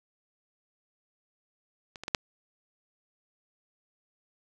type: clicks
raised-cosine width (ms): 0.2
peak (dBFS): -25 / -22 / -15 / -6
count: 4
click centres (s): 1.958 / 2.036 / 2.081 / 2.148
effects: none